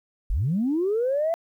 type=linear sweep; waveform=sine; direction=up; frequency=31.99 to 681 Hz; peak=-20 dBFS; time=0.3-1.34 s; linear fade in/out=0 ms; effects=tanh soft clip ceiling -16 dBFS + 10-bit